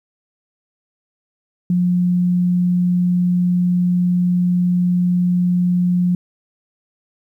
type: tone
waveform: sine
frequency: 178.2 Hz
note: F3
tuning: 35 cents sharp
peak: -13 dBFS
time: 1.7-6.15 s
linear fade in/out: 2 ms
effects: 9-bit